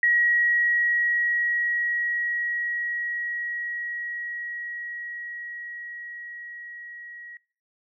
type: tone with level ramp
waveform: sine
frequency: 1906 Hz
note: A#6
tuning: 38 cents sharp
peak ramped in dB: -17 to -39 dBFS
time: 0.03-7.37 s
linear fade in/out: 2 ms
effects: noise-tail reverb RT60 0.5 s tail -26 dB re dry